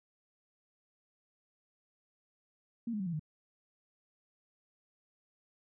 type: tone with pitch steps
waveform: sine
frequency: 232.8 / 209.8 / 189.09 / 170.42 / 153.59 Hz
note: A#3 / G#3 / F#3 / F3 / D#3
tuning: -2 / +18 / +38 / -42 / -22 cents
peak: -33 dBFS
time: 2.87-3.195 s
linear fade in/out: 5 ms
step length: 65 ms
effects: none